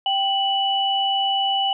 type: tone pair together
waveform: sine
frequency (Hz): 784 / 2960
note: G5 / F#7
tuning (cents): 0 / 0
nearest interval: octave + major seventh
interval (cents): 2300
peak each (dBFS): -21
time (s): 0.06-1.73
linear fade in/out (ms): 2
effects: none